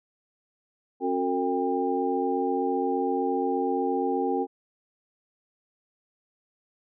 sine tone cluster, 270.5 / 365.5 / 453.9 / 798 Hz, C#4 / F#4 / A#4 / G5, -42 / -21 / -46 / +31 cents, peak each -29 dBFS, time 1-4.47 s, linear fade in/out 50 ms, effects none

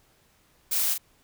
blue noise with echo, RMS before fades -26 dBFS, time 0.71-0.94 s, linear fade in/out 10 ms, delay 41 ms, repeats 1, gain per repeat -5 dB, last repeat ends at 0.981 s, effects pink hiss -63 dBFS RMS until 1.23 s

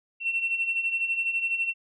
sine beating tone pair, 2701 / 2713 Hz, E7 / E7, +42 / +49 cents, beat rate 12 Hz, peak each -31 / -25 dBFS, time 0.2-1.74 s, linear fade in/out 50 ms, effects tanh soft clip ceiling -17 dBFS

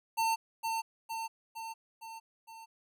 square tone with echo, 901 Hz, A5, 41 cents sharp, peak -28 dBFS, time 0.17-0.36 s, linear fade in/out 20 ms, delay 460 ms, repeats 5, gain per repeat -4 dB, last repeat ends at 2.66 s, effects none

